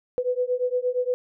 sine beating tone pair, 493.9 / 502.5 Hz, B4 / B4, 0 / +30 cents, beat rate 8.6 Hz, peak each -25 / -25 dBFS, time 0.18-1.14 s, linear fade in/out 0 ms, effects none

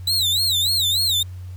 40% pulse tone with vibrato, 3896 Hz, B7, 24 cents flat, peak -16 dBFS, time 0.07-1.23 s, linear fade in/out 5 ms, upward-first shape sine, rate 3.4 Hz, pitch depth 180 cents each way, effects added 91 Hz sine -31 dBFS peak until 1.56 s + pink hiss -54 dBFS RMS until 1.56 s

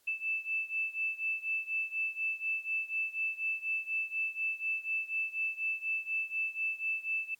sine beating tone pair, 2637 / 2641.1 Hz, E7 / E7, 0 / +3 cents, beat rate 4.1 Hz, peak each -34 / -36 dBFS, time 0.07-7.35 s, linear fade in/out 10 ms, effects white hiss -69 dBFS RMS until 7.39 s + AAC 64 kbps

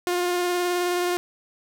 sawtooth tone with vibrato, 354.9 Hz, F4, 28 cents sharp, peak -18 dBFS, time 0.07-1.17 s, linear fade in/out 0 ms, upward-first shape sine, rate 19 Hz, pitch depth 15 cents each way, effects none

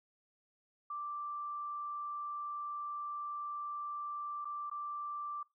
sine tone with dropouts, 1174.7 Hz, D6, in tune, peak -38 dBFS, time 0.9-5.43 s, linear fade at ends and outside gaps 5 ms, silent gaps 4.447-4.453 / 4.699-4.713 s, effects noise-tail reverb RT60 0.2 s tail -21 dB re dry

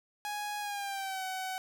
sawtooth tone with pitch glide, 830.6 to 752.9 Hz, G#5 to F#5, 0 to +30 cents, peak -31 dBFS, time 0.25-1.58 s, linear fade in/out 0 ms, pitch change -170 cents, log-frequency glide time 0.6-1.24 s, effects none

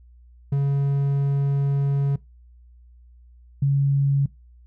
triangle / sine tone pair in turn, 139.8 / 139.26 Hz, C#3 / C#3, +15 / +8 cents, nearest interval unison, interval 7 cents, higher first, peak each -16 dBFS, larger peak neither, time 0.52-2.16 / 3.62-4.26 s, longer first, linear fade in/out 5 ms, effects noise-tail reverb RT60 0.2 s tail -21 dB re dry + added 60 Hz sine -47 dBFS peak until 4.66 s

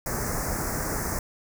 pink band-stop noise, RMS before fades -29 dBFS, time 0.06-1.19 s, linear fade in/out 2 ms, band 2000 to 5300 Hz, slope 48 dB/octave, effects none

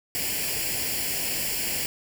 white noise with comb filter, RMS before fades -28 dBFS, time 0.15-1.86 s, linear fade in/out 0 ms, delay 0.4 ms, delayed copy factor +0.75, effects none

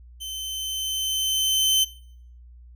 sawtooth tone with level ramp, 3076 Hz, G7, 33 cents flat, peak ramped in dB -29 to -14 dBFS, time 0.2-1.85 s, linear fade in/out 20 ms, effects noise-tail reverb RT60 0.6 s tail -19 dB re dry + added 60 Hz sine -44 dBFS peak until 2.75 s

